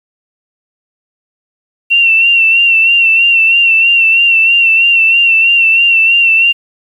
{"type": "tone with vibrato", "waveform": "sine", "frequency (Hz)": 2720, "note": "F7", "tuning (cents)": -46, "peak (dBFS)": -5, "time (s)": [1.9, 6.53], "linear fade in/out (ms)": 20, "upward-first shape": "sine", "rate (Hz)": 3.1, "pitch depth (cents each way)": 44, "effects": ["7-bit"]}